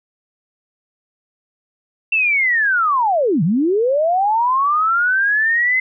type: linear two-way sweep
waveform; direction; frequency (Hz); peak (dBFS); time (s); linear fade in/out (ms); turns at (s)
sine; down then up; 2706 to 144.9 to 2063; -13; 2.12-5.8; 5; 3.43
effects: none